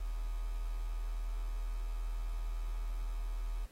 sine tone with quantisation, 40.29 Hz, E1, 39 cents flat, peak -34 dBFS, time 0-3.66 s, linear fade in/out 10 ms, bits 9, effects pink hiss -64 dBFS RMS until 3.71 s + AAC 48 kbps

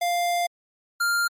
square tone pair in turn, 698.5 / 1397 Hz, F5 / F6, 0 / 0 cents, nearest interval octave, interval 1200 cents, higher second, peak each -22 / -21 dBFS, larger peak second, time 0.01-0.47 / 1-1.28 s, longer first, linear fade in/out 10 ms, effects MP3 64 kbps

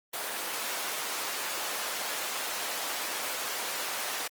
pink high-pass noise, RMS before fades -34 dBFS, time 0.13-4.28 s, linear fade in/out 10 ms, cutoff 630 Hz, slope 12 dB/octave, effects Opus 24 kbps

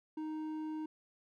sine tone with hard clipping, 311.1 Hz, D#4, in tune, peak -39 dBFS, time 0.17-0.86 s, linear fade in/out 5 ms, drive 6 dB, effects none

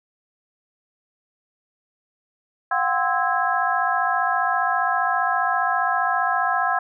sine tone cluster, 715 / 770 / 1041 / 1310 / 1647 Hz, F5 / G5 / C6 / E6 / G#6, +41 / -31 / -9 / -11 / -15 cents, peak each -25 dBFS, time 2.71-6.79 s, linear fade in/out 5 ms, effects none

